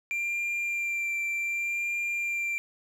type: tone with vibrato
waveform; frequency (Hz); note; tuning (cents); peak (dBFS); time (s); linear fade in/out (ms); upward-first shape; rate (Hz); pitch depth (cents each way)
triangle; 2372; D7; +17; -26; 0.11-2.58; 0; sine; 0.66; 15
effects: none